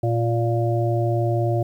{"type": "harmonic tone", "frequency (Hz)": 116.54, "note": "A#2", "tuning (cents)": 0, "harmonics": [1, 3, 5, 6], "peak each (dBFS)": [-20, -25, -27, -28], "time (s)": [0.03, 1.63], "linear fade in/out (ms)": 5, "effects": ["9-bit"]}